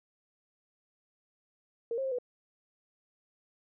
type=tone with pitch steps; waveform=sine; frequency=464.1 / 535 / 530 / 493.9 Hz; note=A#4 / C5 / C5 / B4; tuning=-8 / +38 / +22 / 0 cents; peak=-30 dBFS; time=1.91-2.186 s; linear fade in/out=2 ms; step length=69 ms; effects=none